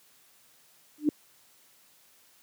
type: tone with exponential growth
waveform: sine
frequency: 299.4 Hz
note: D4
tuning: 33 cents sharp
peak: -16 dBFS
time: 0.98-1.09 s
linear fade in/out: 2 ms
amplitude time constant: 23 ms
effects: white hiss -61 dBFS RMS until 2.42 s + high-pass 100 Hz 12 dB/octave

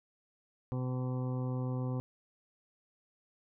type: harmonic tone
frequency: 127.3 Hz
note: C3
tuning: 47 cents flat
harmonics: 1 / 2 / 3 / 4 / 6 / 7 / 8 / 9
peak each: -33 / -39 / -47 / -44 / -52 / -54 / -52 / -56 dBFS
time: 0.72-2 s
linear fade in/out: 0 ms
effects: none

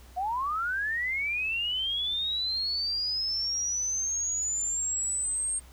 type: linear sweep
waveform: sine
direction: up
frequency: 698.5 to 8600 Hz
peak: -27 dBFS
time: 0.16-5.6 s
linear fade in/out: 20 ms
effects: added 62 Hz sine -49 dBFS peak until 5.72 s + pink hiss -56 dBFS RMS until 5.72 s

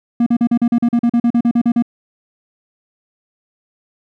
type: tone bursts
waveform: triangle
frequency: 236.7 Hz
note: A#3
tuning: 27 cents sharp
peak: -8 dBFS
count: 16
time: 0.2-1.824 s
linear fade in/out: 5 ms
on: 64 ms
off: 40 ms
effects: none

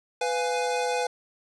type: chord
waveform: square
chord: F diminished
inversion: second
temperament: equal with one note detuned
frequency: 497.3 / 698.5 / 830.6 Hz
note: Cb5 / F5 / Ab5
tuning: +12 / 0 / 0 cents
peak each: -28 / -33 / -30 dBFS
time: 0.21-1.07 s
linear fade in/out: 5 ms
effects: resampled to 22050 Hz

